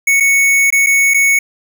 square tone with dropouts, 2217 Hz, C#7, in tune, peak -9 dBFS, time 0.07-1.39 s, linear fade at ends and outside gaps 5 ms, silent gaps 0.201-0.205 / 0.704-0.724 / 0.863-0.868 / 1.138-1.143 s, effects none

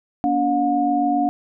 sine tone cluster, 239.2 / 286.6 / 718 Hz, A#3 / D4 / F5, +45 / -42 / +48 cents, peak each -26 / -20 / -19 dBFS, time 0.24-1.29 s, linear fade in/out 0 ms, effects none

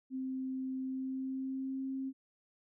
sine tone with pitch glide, 261.6 to 266.5 Hz, C4 to C4, 0 to +32 cents, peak -35 dBFS, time 0.1-2.13 s, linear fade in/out 50 ms, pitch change +32 cents, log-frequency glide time 0.82-1.82 s, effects none

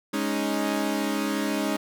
sawtooth chord, Ab suspended fourth, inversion none, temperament equal, 207.7 / 277.2 / 311.1 Hz, Ab3 / Db4 / Eb4, 0 / 0 / 0 cents, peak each -25 dBFS, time 0.13-1.77 s, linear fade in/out 10 ms, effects none

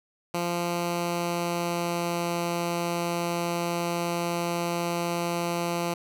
10% pulse tone with pitch glide, 173.1 to 171.81 Hz, F3 to F3, -15 to -28 cents, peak -18 dBFS, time 0.34-5.94 s, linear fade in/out 5 ms, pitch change -13 cents, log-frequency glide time 0.56-2.35 s, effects none

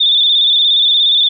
sine tone with vibrato, 3559 Hz, A7, 19 cents sharp, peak -8 dBFS, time 0-1.29 s, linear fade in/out 10 ms, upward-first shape square, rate 17 Hz, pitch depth 42 cents each way, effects none

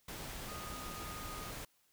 sine tone in noise, 1237 Hz, D#6, 10 cents flat, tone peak -48 dBFS, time 0.48-1.51 s, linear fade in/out 5 ms, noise pink, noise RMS -45 dBFS, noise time 0.08-1.65 s, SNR -6 dB, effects white hiss -73 dBFS RMS until 1.92 s

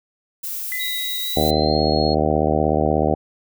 violet noise, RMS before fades -28 dBFS, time 0.43-1.51 s, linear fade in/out 10 ms
sine tone with exponential decay, 2015 Hz, B6, 34 cents sharp, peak -24 dBFS, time 0.72-2.01 s, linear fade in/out 0 ms, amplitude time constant 280 ms
sine tone with pitch glide, 3824 to 4292 Hz, A#7 to C8, +43 to +43 cents, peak -25 dBFS, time 0.79-2.15 s, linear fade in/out 20 ms, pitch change +200 cents, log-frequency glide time 1.22-1.83 s
harmonic tone, 76.5 Hz, D#2, 29 cents flat, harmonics 1 / 2 / 3 / 4 / 5 / 6 / 7 / 8 / 9 / 10, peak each -25 / -25 / -25 / -25 / -25 / -25 / -25 / -25 / -25 / -25 dBFS, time 1.36-3.15 s, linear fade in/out 10 ms
effects none

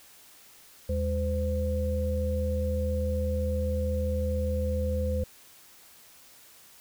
sine tone cluster, 79 / 205.2 / 512 Hz, D#2 / G#3 / C5, +27 / -21 / -38 cents, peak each -27 / -35 / -31 dBFS, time 0.89-5.24 s, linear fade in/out 5 ms, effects white hiss -54 dBFS RMS until 6.8 s

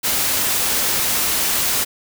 white noise, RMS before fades -19 dBFS, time 0.03-1.85 s, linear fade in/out 20 ms, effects none

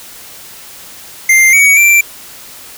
square tone with pitch steps, 2097 / 2251 / 2351 Hz, C7 / C#7 / D7, +3 / +26 / +1 cents, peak -5 dBFS, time 1.29-2.01 s, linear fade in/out 5 ms, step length 240 ms, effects white hiss -33 dBFS RMS until 2.77 s

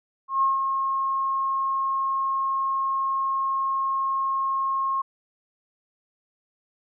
sine tone with ADSR envelope, 1078 Hz, C#6, 49 cents flat, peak -17 dBFS, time 0.28-5.02 s, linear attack 140 ms, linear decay 160 ms, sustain -5 dB, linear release 10 ms, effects none

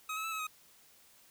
25% pulse tone with pitch steps, 1267 / 1292 / 1316 / 1287 / 1258 Hz, D#6 / E6 / E6 / E6 / D#6, +31 / -35 / -3 / -42 / +19 cents, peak -32 dBFS, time 0.09-0.47 s, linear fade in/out 5 ms, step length 76 ms, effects white hiss -62 dBFS RMS until 1.3 s

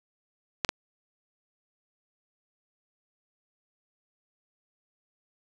clicks, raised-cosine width 0.2 ms, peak -7 dBFS, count 2, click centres 0.648 / 0.691 s, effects none

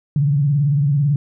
sine tone with vibrato, 143.2 Hz, D3, 43 cents flat, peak -13 dBFS, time 0.16-1.16 s, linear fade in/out 2 ms, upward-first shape triangle, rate 18 Hz, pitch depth 140 cents each way, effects none

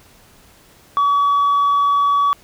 sine tone with tanh clipping, 1137 Hz, C#6, 44 cents sharp, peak -13 dBFS, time 0.97-2.33 s, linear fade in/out 0 ms, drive 1 dB, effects pink hiss -49 dBFS RMS until 2.43 s

